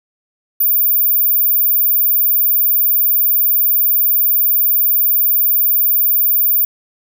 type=tone; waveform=sine; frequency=14840 Hz; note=A#9; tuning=9 cents flat; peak=-10 dBFS; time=0.6-6.65 s; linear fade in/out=5 ms; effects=none